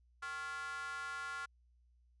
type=tone with high-pass filter; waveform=square; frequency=155 Hz; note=D#3; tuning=6 cents flat; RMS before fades=-43 dBFS; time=0.22-1.46 s; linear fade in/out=10 ms; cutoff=1300 Hz; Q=8.4; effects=added 60 Hz sine -66 dBFS peak until 2.2 s + resampled to 22050 Hz